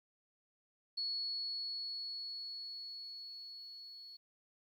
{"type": "tone with level ramp", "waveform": "sine", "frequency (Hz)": 4380, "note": "C#8", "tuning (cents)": -22, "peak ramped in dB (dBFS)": [-35, -50], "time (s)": [0.97, 4.17], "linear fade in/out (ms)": 10, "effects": ["12-bit"]}